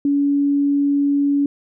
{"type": "tone", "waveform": "sine", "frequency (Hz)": 283.7, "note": "C#4", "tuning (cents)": 40, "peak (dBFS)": -14, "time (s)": [0.05, 1.46], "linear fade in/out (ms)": 2, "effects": []}